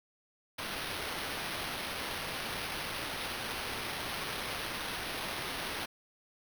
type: noise with sample-and-hold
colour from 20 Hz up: white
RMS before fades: -38 dBFS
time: 0.58-5.86 s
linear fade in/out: 10 ms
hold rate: 7350 Hz
effects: none